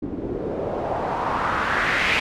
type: noise with low-pass filter sweep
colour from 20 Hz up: white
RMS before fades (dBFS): -24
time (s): 0.02-2.2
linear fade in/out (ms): 10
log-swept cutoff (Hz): 290 to 2500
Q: 2.4
effects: none